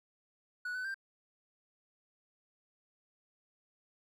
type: tone with pitch steps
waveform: triangle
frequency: 1472 / 1506 / 1577 Hz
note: F#6 / F#6 / G6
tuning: -9 / +30 / +10 cents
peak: -34 dBFS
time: 0.65-0.944 s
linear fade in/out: 5 ms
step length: 98 ms
effects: none